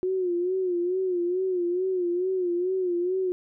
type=tone with vibrato; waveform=sine; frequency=362.1 Hz; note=F#4; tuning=37 cents flat; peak=-23 dBFS; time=0.03-3.32 s; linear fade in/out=0 ms; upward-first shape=sine; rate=2.3 Hz; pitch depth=78 cents each way; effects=none